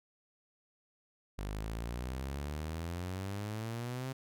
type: exponential sweep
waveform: sawtooth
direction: up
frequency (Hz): 48.91 to 133.6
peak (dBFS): -33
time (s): 1.38-4.13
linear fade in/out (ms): 10
effects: none